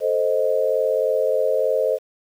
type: chord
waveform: sine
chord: A diminished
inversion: none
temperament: equal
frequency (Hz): 440 / 523.3 / 622.3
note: A4 / C5 / Eb5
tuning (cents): 0 / 0 / 0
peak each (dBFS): -23 / -20 / -22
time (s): 0-1.99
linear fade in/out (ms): 50
effects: 8-bit

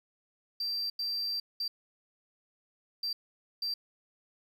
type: tone bursts at uneven times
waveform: sine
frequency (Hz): 4699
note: D8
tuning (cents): 0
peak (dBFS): -28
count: 5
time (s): 0.6-0.9 / 0.99-1.4 / 1.6-1.68 / 3.03-3.13 / 3.62-3.74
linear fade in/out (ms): 5
effects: tanh soft clip ceiling -30 dBFS + 10-bit

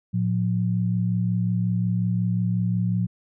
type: tone pair together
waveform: sine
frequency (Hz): 113.35 / 178.9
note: A#2 / F3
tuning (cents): -48 / +42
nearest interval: minor sixth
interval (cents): 790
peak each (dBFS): -23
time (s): 0.13-3.07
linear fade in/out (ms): 20
effects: none

